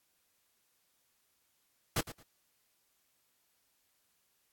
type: noise with echo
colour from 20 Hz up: pink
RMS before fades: -30 dBFS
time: 1.96-2.01 s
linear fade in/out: 5 ms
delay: 110 ms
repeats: 2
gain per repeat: -14 dB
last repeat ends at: 2.23 s
effects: white hiss -75 dBFS RMS until 4.52 s + AAC 64 kbps